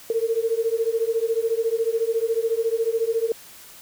sine beating tone pair, 447.8 / 461.8 Hz, A4 / A#4, +30 / -16 cents, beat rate 14 Hz, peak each -23 / -23 dBFS, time 0.1-3.32 s, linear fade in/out 2 ms, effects white hiss -45 dBFS RMS until 3.81 s

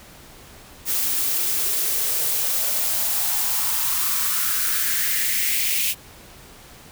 blue noise with high-pass filter sweep, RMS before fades -22 dBFS, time 0.85-5.95 s, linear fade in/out 50 ms, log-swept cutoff 250 to 2600 Hz, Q 4, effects pink hiss -45 dBFS RMS until 6.91 s

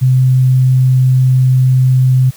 sine tone, 129 Hz, C3, 24 cents flat, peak -6 dBFS, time 0.01-2.31 s, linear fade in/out 20 ms, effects white hiss -40 dBFS RMS until 2.36 s

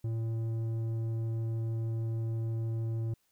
square tone with low-pass filter, 113.3 Hz, A#2, 49 cents flat, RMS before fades -33 dBFS, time 0.04-3.14 s, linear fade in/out 5 ms, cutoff 330 Hz, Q 0.58, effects white hiss -74 dBFS RMS until 3.31 s

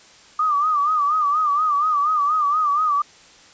sine tone with vibrato, 1200 Hz, D6, 37 cents sharp, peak -16 dBFS, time 0.39-3.02 s, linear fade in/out 5 ms, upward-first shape sine, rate 4.2 Hz, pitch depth 97 cents each way, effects white hiss -48 dBFS RMS until 3.53 s + resampled to 16000 Hz

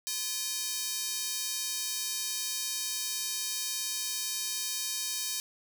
square tone with high-pass filter, 344.7 Hz, F4, 23 cents flat, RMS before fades -34 dBFS, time 0.07-5.4 s, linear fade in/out 0 ms, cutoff 5100 Hz, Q 1.1, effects none

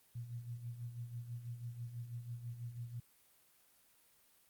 sine tone with tremolo, 119.3 Hz, A#2, 41 cents sharp, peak -40 dBFS, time 0.15-3 s, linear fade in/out 5 ms, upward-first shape sine, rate 6.1 Hz, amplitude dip 65%, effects white hiss -69 dBFS RMS until 4.49 s + Opus 32 kbps

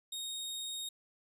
sawtooth tone, 3729 Hz, A#7, in tune, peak -35 dBFS, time 0.12-0.89 s, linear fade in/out 5 ms, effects resampled to 32000 Hz

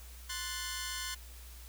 10% pulse chord, F# diminished, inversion second, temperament equal, 1046.5 / 1480 / 1760 Hz, C6 / F#6 / A6, 0 / 0 / 0 cents, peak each -33 / -33 / -33 dBFS, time 0.29-1.15 s, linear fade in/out 10 ms, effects added 60 Hz sine -48 dBFS peak until 1.68 s + white hiss -55 dBFS RMS until 1.68 s

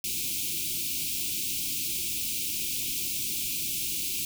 white band-stop noise, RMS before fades -31 dBFS, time 0.04-4.25 s, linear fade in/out 2 ms, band 380 to 2300 Hz, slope 96 dB/octave, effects none

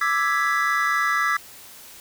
triangle chord, E dominant seventh, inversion third, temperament equal with one note detuned, 1174.7 / 1318.5 / 1667 / 1975.5 Hz, D6 / E6 / G#6 / B6, 0 / 0 / +6 / 0 cents, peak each -23 dBFS, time 0.01-1.37 s, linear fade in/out 5 ms, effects white hiss -44 dBFS RMS until 2 s

